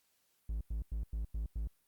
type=tone bursts; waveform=triangle; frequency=54.3 Hz; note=A1; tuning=22 cents flat; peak=-32 dBFS; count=6; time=0.49-1.675 s; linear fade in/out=5 ms; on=120 ms; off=93 ms; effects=white hiss -75 dBFS RMS until 1.87 s + Opus 48 kbps